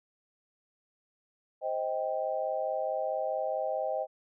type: chord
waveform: sine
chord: C minor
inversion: none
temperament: just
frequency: 523.3 / 627.9 / 784.9 Hz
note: C5 / Eb5 / G5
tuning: 0 / +16 / +2 cents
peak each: -34 / -32 / -35 dBFS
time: 1.61-4.07 s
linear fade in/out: 50 ms
effects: none